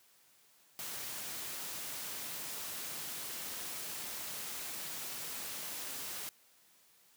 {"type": "noise", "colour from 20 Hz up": "white", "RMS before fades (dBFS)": -42, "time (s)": [0.79, 6.29], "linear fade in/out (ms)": 0, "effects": ["white hiss -66 dBFS RMS until 7.16 s", "high-pass 100 Hz 12 dB/octave"]}